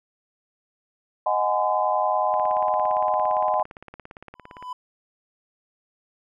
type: chord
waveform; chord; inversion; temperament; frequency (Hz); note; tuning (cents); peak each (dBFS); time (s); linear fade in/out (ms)
sine; Ab dominant seventh; second; equal with one note detuned; 622.3 / 740 / 830.6 / 1021.4; Eb5 / Gb5 / Ab5 / C6; 0 / 0 / 0 / -42; -25; 1.26-3.63; 5
type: click train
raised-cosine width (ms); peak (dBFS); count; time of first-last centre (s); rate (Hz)
0.5; -25; 41; 2.34-4.626; 17.5
type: tone with exponential growth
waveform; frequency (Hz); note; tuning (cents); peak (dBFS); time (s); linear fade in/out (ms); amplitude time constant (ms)
triangle; 1000; B5; +21; -26; 4.35-4.73; 5; 82
effects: none